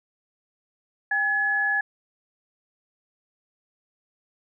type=tone pair together; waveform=sine; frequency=801.8 / 1700 Hz; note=G5 / G#6; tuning=+39 / +40 cents; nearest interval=octave + minor second; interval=1301 cents; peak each=-30 / -21 dBFS; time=1.11-1.81 s; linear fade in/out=5 ms; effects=none